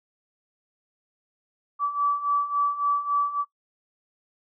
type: beating tone pair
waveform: sine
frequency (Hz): 1151 / 1154.6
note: D6 / D6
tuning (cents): -35 / -30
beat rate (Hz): 3.6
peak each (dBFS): -27 / -23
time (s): 1.79-3.45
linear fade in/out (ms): 50
effects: noise-tail reverb RT60 0.1 s tail -23 dB re dry